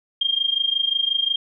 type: tone with amplitude modulation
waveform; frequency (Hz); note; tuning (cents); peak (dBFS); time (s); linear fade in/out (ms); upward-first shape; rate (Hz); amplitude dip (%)
sine; 3209; G7; +40; -15; 0.21-1.36; 5; sine; 25.6; 85
effects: none